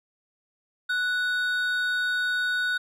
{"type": "tone pair together", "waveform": "triangle", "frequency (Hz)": [1479, 3729], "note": ["F#6", "A#7"], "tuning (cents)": [-1, 0], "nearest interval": "octave + major third", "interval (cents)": 1601, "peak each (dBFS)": [-22, -32], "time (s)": [0.89, 2.78], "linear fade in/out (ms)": 10, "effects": []}